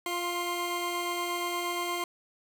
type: tone pair together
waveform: 20% pulse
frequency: 349.2 / 1056.1 Hz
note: F4 / C6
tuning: 0 / +16 cents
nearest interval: octave + perfect fifth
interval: 1916 cents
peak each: -28 dBFS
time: 0.06-2.04 s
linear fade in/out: 2 ms
effects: none